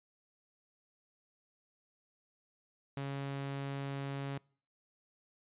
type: tone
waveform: sawtooth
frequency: 138.59 Hz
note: C#3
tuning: in tune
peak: -33 dBFS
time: 2.97-4.38 s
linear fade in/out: 2 ms
effects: noise-tail reverb RT60 0.5 s tail -26 dB re dry + resampled to 8000 Hz